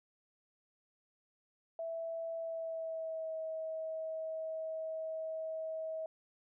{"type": "tone with pitch glide", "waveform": "sine", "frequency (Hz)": [659.3, 639.8], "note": ["E5", "D#5"], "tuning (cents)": [0, 48], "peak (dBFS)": -37, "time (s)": [1.79, 6.06], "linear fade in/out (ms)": 2, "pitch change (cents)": -52, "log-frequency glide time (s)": [2.37, 3.36], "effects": []}